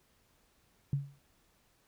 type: tone with exponential decay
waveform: sine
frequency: 140 Hz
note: C#3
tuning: 18 cents sharp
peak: -25 dBFS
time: 0.93-1.19 s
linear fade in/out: 2 ms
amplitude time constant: 55 ms
effects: pink hiss -70 dBFS RMS until 1.87 s